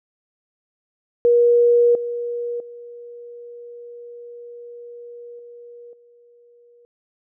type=tone with level steps; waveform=sine; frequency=477.5 Hz; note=A#4; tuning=42 cents sharp; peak=-11 / -23 / -35 / -38 / -49 dBFS; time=1.25-6.85 s; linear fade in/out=0 ms; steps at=1.95 / 2.6 / 5.39 / 5.93 s; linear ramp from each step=2 ms; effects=none